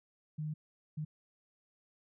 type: tone bursts at uneven times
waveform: sine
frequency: 153.1 Hz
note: D#3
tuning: 28 cents flat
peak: -35 dBFS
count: 2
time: 0.38-0.54 / 0.97-1.05 s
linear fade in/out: 10 ms
effects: none